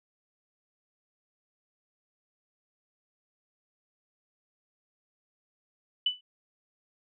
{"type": "tone with exponential decay", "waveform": "sine", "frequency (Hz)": 2984, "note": "F#7", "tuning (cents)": 14, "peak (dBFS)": -20, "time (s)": [6.06, 6.21], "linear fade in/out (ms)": 5, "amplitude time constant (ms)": 31, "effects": []}